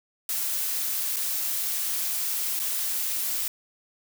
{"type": "noise with dropouts", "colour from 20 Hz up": "blue", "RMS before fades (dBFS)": -28, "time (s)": [0.29, 3.48], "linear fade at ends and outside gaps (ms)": 2, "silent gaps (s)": [[1.162, 1.166], [2.593, 2.598]], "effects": []}